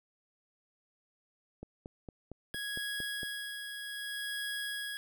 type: click train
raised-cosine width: 2 ms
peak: -30 dBFS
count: 8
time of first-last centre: 1.63-3.232 s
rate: 4.37 Hz
type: tone with tremolo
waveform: 25% pulse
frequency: 1661.2 Hz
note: G#6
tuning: in tune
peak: -31 dBFS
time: 2.54-4.97 s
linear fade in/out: 0 ms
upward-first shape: sine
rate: 0.64 Hz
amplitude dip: 45%
effects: none